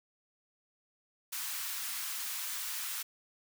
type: high-pass noise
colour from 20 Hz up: white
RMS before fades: -38 dBFS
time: 1.32-3.03 s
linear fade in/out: 10 ms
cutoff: 1000 Hz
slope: 24 dB/octave
effects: none